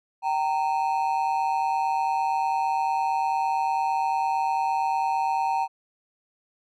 triangle ring-modulated tone, 849 Hz, G#5, 38 cents sharp, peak -17 dBFS, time 0.22-5.68 s, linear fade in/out 50 ms, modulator 74.4 Hz, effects none

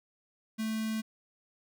square tone with notch filter, 220.1 Hz, A3, 1 cent sharp, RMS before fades -33 dBFS, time 0.58-1.02 s, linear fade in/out 20 ms, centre 760 Hz, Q 0.77, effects none

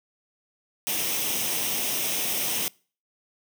white noise with comb filter, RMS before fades -27 dBFS, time 0.87-2.68 s, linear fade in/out 0 ms, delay 0.34 ms, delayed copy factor +0.55, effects noise-tail reverb RT60 0.4 s tail -25 dB re dry + high-pass 150 Hz 12 dB/octave

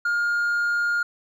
sine tone with hard clipping, 1416 Hz, F6, 23 cents sharp, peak -21 dBFS, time 0.05-1.03 s, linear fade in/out 5 ms, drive 2 dB, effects none

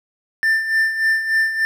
triangle tone with tremolo, 1784 Hz, A6, 23 cents sharp, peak -11 dBFS, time 0.43-1.65 s, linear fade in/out 0 ms, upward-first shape sine, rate 3.4 Hz, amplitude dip 65%, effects none

